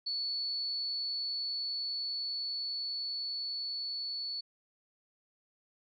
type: tone with level ramp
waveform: sine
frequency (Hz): 4435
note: C#8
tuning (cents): 0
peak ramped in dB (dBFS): -32 to -35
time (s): 0.06-4.41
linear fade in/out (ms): 10
effects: none